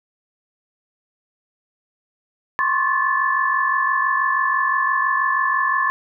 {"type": "tone cluster", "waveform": "sine", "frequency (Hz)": [1042, 1088, 1155, 1739], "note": ["C6", "C#6", "D6", "A6"], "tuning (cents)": [-7, -33, -29, -21], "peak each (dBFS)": [-23, -21, -28, -20], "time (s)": [2.59, 5.9], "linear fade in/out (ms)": 0, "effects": []}